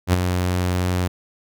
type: tone with ADSR envelope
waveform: sawtooth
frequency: 90.3 Hz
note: F#2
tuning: 42 cents flat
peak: -8 dBFS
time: 0.07-1.08 s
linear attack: 61 ms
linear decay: 21 ms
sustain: -7 dB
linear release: 10 ms
effects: none